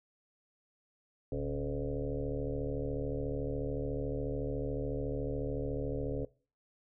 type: tone with frequency modulation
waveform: sine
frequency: 277.2 Hz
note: C#4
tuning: in tune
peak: -32 dBFS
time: 1.32-6.25 s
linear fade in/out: 2 ms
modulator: 73.9 Hz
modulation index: 3.7
effects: noise-tail reverb RT60 0.4 s tail -22 dB re dry